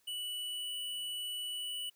triangle tone with hard clipping, 2957 Hz, F#7, 2 cents flat, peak -38 dBFS, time 0.07-1.9 s, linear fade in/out 10 ms, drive 18 dB, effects white hiss -72 dBFS RMS until 1.95 s

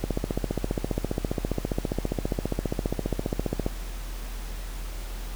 click train, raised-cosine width 2 ms, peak -12 dBFS, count 55, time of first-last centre 0.04-3.664 s, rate 14.9 Hz, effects added 41 Hz sine -32 dBFS peak until 5.35 s + pink hiss -43 dBFS RMS until 5.35 s

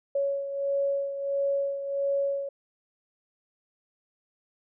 sine beating tone pair, 557 / 558.5 Hz, C#5 / C#5, +8 / +13 cents, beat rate 1.5 Hz, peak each -26 / -33 dBFS, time 0.15-2.49 s, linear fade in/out 5 ms, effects none

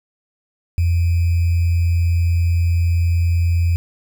sine tone with sample-and-hold, 85.3 Hz, F2, 40 cents flat, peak -13 dBFS, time 0.78-3.76 s, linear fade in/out 0 ms, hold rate 2450 Hz, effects none

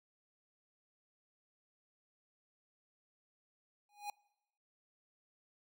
square tone with exponential growth, 823 Hz, G#5, 16 cents flat, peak -37 dBFS, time 3.89-4.1 s, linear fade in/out 2 ms, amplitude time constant 45 ms, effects noise-tail reverb RT60 1.0 s tail -26 dB re dry

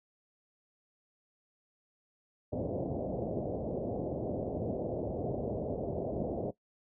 white low-pass noise, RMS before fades -35 dBFS, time 2.52-6.51 s, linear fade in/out 10 ms, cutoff 650 Hz, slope 48 dB/octave, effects noise-tail reverb RT60 0.1 s tail -17 dB re dry + high-pass 60 Hz 12 dB/octave

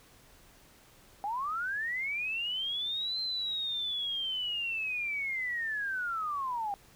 sine linear two-way sweep, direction up then down, 784 to 4128 to 784 Hz, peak -31 dBFS, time 1.24-6.74 s, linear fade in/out 0 ms, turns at 3.2 s, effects pink hiss -59 dBFS RMS until 6.95 s

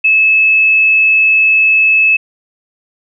sine tone, 2600 Hz, E7, 24 cents flat, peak -6 dBFS, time 0.04-2.17 s, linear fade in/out 10 ms, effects none

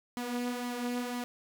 sawtooth tone with flanger, 244.2 Hz, B3, 19 cents flat, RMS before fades -35 dBFS, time 0.17-1.24 s, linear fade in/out 0 ms, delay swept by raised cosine 0.95 to 4.55 ms, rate 2 Hz, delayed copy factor +0.5, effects none

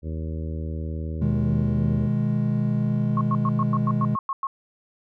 harmonic tone, 79.4 Hz, D#2, 36 cents sharp, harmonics 1 / 2 / 3 / 4 / 5 / 6 / 7, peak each -28 / -34 / -38 / -40 / -42 / -44 / -45 dBFS, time 0.02-2.1 s, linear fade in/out 50 ms
triangle chord, G# minor, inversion first, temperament just, 124.59 / 155.74 / 207.7 Hz, B2 / D#3 / G#3, +16 / +2 / 0 cents, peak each -22 / -25 / -22 dBFS, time 1.21-4.16 s, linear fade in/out 10 ms
sine tone bursts, 1088 Hz, C#6, 33 cents flat, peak -23 dBFS, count 10, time 3.17-4.47 s, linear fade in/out 2 ms, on 40 ms, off 100 ms
effects none

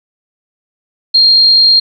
sine tone, 4215 Hz, C8, 12 cents sharp, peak -4 dBFS, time 1.14-1.8 s, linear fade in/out 10 ms, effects none

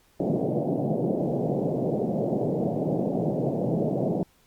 pink band-pass noise, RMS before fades -26 dBFS, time 0.2-4.23 s, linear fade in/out 2 ms, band 130 to 690 Hz, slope 48 dB/octave, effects pink hiss -62 dBFS RMS until 4.46 s + Opus 48 kbps

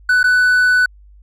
triangle tone with dropouts, 1492 Hz, F#6, 14 cents sharp, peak -8 dBFS, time 0.09-0.86 s, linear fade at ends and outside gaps 5 ms, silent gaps 0.231-0.24 s, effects added 50 Hz sine -41 dBFS peak until 1.22 s

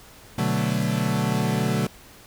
40% pulse chord, B minor seventh, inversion none, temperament equal, 123.47 / 146.83 / 185 / 220 Hz, B2 / D3 / F#3 / A3, 0 / 0 / 0 / 0 cents, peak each -26 dBFS, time 0.38-1.87 s, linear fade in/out 5 ms, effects pink hiss -48 dBFS RMS until 2.26 s

